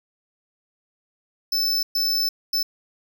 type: tone bursts at uneven times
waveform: square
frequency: 5274 Hz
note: E8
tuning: in tune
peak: -20 dBFS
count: 3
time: 1.52-1.83 / 1.95-2.29 / 2.53-2.63 s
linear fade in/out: 5 ms
effects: none